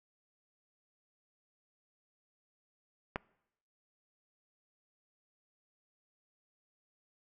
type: clicks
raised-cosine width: 0.5 ms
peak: -18 / -30 dBFS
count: 2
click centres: 3.159 / 3.164 s
effects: noise-tail reverb RT60 0.8 s tail -24 dB re dry